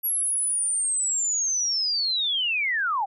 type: linear sweep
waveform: sine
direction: down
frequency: 11480 to 737 Hz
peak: -22 dBFS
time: 0.03-3.06 s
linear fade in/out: 20 ms
effects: none